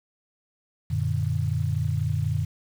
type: chord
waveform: sine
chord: Gb augmented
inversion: none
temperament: equal with one note detuned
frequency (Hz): 92.5 / 116.54 / 148.8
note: Gb2 / Bb2 / D3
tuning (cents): 0 / 0 / +23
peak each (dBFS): -27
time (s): 0.9-2.45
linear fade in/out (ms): 10
effects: 8-bit